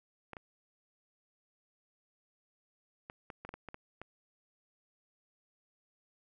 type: clicks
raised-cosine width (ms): 0.5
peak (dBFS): -29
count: 10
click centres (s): 0.333 / 0.368 / 3.099 / 3.302 / 3.45 / 3.491 / 3.54 / 3.687 / 3.744 / 4.016
effects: none